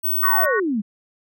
sine tone, 15800 Hz, B9, in tune, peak -18 dBFS, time 0.03-0.46 s, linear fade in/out 20 ms
sine exponential sweep, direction down, 1290 to 194.1 Hz, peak -19 dBFS, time 0.22-0.82 s, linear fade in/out 20 ms
sine chord, F# major, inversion second, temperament equal, 1108.7 / 1480 / 1864.7 Hz, C#6 / F#6 / A#6, 0 / 0 / 0 cents, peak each -24 dBFS, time 0.23-0.6 s, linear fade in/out 5 ms
effects none

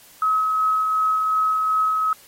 sine tone with tremolo, 1279 Hz, D#6, 47 cents sharp, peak -16 dBFS, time 0.22-2.13 s, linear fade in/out 2 ms, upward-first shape sine, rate 2.7 Hz, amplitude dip 25%, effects white hiss -49 dBFS RMS until 2.27 s + AAC 48 kbps

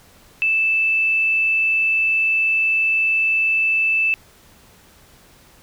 sine tone, 2637 Hz, E7, in tune, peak -15 dBFS, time 0.42-4.14 s, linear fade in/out 0 ms, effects pink hiss -50 dBFS RMS until 5.62 s

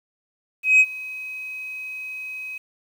sine tone with ADSR envelope, 2532 Hz, D#7, 30 cents sharp, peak -7 dBFS, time 0.63-2.58 s, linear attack 170 ms, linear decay 51 ms, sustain -23 dB, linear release 6 ms, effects tanh soft clip ceiling -9 dBFS + 8-bit

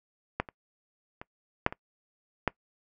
clicks, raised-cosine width 0.5 ms, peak -12 / -27 / -25 / -7 / -22 / -9 dBFS, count 6, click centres 0.4 / 0.488 / 1.215 / 1.664 / 1.725 / 2.477 s, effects noise-tail reverb RT60 0.1 s tail -23 dB re dry

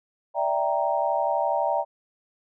sine chord, E half-diminished seventh, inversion third, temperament equal, 587.3 / 659.3 / 784 / 932.3 Hz, D5 / E5 / G5 / Bb5, 0 / 0 / 0 / 0 cents, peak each -27 dBFS, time 0.34-1.85 s, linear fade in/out 50 ms, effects none

